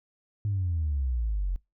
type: exponential sweep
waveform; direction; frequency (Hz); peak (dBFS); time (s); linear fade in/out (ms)
sine; down; 106.3 to 43.46; -24; 0.45-1.56; 0
effects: noise-tail reverb RT60 0.2 s tail -24 dB re dry + tanh soft clip ceiling -21 dBFS